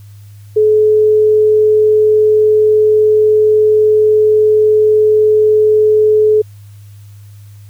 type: tone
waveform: sine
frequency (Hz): 428.2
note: A4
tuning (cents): -47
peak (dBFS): -6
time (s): 0.56-6.42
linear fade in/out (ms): 10
effects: added 102 Hz sine -33 dBFS peak until 7.69 s + white hiss -51 dBFS RMS until 7.69 s